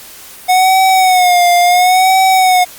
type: tone with vibrato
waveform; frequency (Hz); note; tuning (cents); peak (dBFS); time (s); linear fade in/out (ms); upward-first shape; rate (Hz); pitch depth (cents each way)
square; 731; F#5; -21; -7; 0.48-2.65; 20; sine; 0.72; 70
effects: white hiss -34 dBFS RMS until 2.78 s + Opus 48 kbps